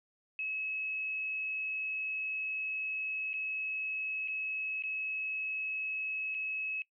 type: tone with dropouts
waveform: sine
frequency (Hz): 2576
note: E7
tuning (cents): -41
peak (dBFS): -34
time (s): 0.39-6.82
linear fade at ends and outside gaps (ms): 1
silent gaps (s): 3.332-3.339 / 4.276-4.282 / 4.823-4.836 / 6.344-6.348
effects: noise-tail reverb RT60 0.1 s tail -20 dB re dry